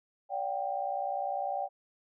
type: tone cluster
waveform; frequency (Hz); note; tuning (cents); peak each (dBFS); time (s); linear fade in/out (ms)
sine; 575 / 725 / 785; D5 / F#5 / G5; -37 / -35 / +2; -37 / -36 / -33; 0.29-1.69; 50
effects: none